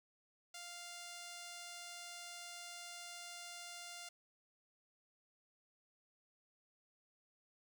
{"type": "tone", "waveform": "5% pulse", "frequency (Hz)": 698.5, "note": "F5", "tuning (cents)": 0, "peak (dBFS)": -37, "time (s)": [0.54, 4.09], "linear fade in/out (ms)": 5, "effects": []}